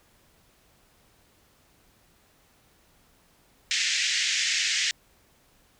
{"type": "band-pass noise", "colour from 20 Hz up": "pink", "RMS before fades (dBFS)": -26, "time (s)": [3.71, 4.91], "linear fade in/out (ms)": 0, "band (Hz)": [1800, 7200], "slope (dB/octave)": 48, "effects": ["pink hiss -62 dBFS RMS until 5.79 s"]}